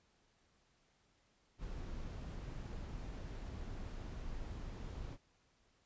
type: noise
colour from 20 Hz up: brown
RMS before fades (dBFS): -45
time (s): 1.58-5.18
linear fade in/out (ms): 50
effects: pink hiss -74 dBFS RMS until 5.85 s + resampled to 16000 Hz